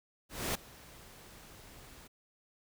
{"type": "noise with ADSR envelope", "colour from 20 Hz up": "pink", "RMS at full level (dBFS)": -32, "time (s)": [0.29, 2.08], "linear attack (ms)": 260, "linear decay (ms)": 5, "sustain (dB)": -22, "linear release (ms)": 14, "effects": []}